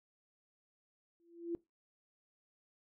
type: tone with exponential growth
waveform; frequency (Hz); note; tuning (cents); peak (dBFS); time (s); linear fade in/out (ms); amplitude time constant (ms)
sine; 340; F4; -46; -32; 1.2-1.55; 0; 76
effects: noise-tail reverb RT60 0.2 s tail -21 dB re dry